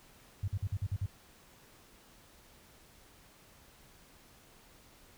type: tone bursts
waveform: sine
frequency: 98 Hz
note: G2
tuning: in tune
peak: -30 dBFS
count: 7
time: 0.43-1.061 s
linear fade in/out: 5 ms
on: 49 ms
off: 48 ms
effects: pink hiss -60 dBFS RMS until 5.17 s